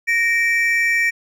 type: tone pair together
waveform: triangle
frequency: 1858 / 2325 Hz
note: A#6 / D7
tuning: -6 / -18 cents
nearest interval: major third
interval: 388 cents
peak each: -16 dBFS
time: 0.07-1.11 s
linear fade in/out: 20 ms
effects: none